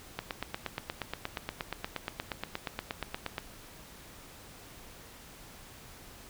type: click train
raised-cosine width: 0.3 ms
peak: -17 dBFS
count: 28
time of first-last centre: 0.19-3.381 s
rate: 8.46 Hz
effects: pink hiss -51 dBFS RMS until 6.29 s